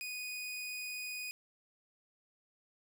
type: tone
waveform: sawtooth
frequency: 2481 Hz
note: D#7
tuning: 6 cents flat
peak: -36 dBFS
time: 0.01-1.31 s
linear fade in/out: 0 ms
effects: none